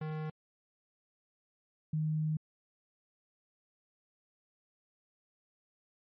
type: tone pair in turn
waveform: square / sine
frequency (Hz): 155.2 / 155.2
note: D#3 / D#3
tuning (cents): -4 / -4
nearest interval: unison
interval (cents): 0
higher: neither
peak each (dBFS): -36 / -29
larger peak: second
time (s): 0.01-0.3 / 1.93-2.37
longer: second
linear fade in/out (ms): 5
effects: low-pass 2000 Hz 12 dB/octave + MP3 32 kbps